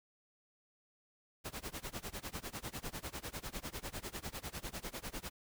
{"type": "noise with tremolo", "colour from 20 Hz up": "pink", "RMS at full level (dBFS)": -41, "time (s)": [1.44, 5.3], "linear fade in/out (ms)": 20, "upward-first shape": "sine", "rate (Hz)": 10, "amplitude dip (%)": 95, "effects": []}